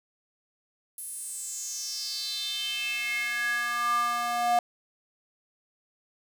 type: tone with high-pass filter sweep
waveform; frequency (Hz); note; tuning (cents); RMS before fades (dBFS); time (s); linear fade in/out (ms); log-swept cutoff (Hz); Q
square; 238.8; A#3; +42; -30; 0.98-4.59; 2; 11000 to 730; 5.8
effects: none